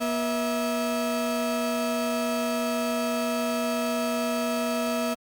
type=tone pair together; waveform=35% pulse; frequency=239.9 / 652 Hz; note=A#3 / E5; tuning=+50 / -19 cents; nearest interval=octave + perfect fourth; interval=1731 cents; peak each=-26 dBFS; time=0-5.15 s; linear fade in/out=20 ms; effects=Opus 48 kbps